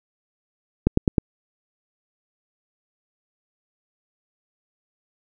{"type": "click train", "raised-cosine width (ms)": 3, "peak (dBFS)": -3, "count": 4, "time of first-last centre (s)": [0.87, 1.182], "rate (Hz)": 9.61, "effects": []}